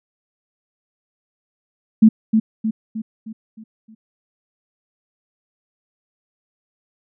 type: tone with echo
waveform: sine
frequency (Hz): 220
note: A3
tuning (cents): 0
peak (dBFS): -5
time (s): 2.02-2.09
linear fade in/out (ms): 10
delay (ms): 310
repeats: 6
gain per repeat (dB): -6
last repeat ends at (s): 3.95
effects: none